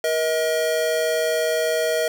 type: tone pair together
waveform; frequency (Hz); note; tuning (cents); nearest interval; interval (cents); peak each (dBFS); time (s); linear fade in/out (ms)
square; 476.1 / 635.5; A#4 / D#5; +37 / +36; perfect fourth; 499; -24 / -22; 0.04-2.08; 2
effects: 8-bit